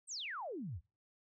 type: exponential sweep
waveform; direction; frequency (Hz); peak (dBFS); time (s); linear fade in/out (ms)
sine; down; 8920 to 67.2; -40; 0.07-0.81; 50
effects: noise-tail reverb RT60 0.3 s tail -24 dB re dry